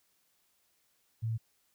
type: tone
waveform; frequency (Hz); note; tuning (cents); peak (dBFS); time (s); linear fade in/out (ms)
sine; 112.8; A2; +44; -30; 1.22-1.38; 20
effects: white hiss -73 dBFS RMS until 1.74 s